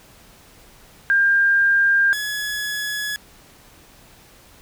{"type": "tone pair in turn", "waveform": ["sine", "sawtooth"], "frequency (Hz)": [1600, 1692.1], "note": ["G6", "G#6"], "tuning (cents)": [35, 32], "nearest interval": "minor second", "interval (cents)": 97, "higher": "second", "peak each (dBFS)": [-13, -20], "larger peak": "first", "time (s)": [[1.1, 2.13], [2.13, 3.16]], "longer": "neither", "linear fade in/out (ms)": 0, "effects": ["pink hiss -49 dBFS RMS until 4.61 s"]}